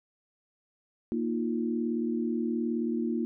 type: chord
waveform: sine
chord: Bb suspended fourth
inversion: none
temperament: just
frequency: 233.1 / 310.8 / 349.6 Hz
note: Bb3 / Eb4 / F4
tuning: 0 / -2 / +2 cents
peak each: -29 / -34 / -33 dBFS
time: 1.12-3.25 s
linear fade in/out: 0 ms
effects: none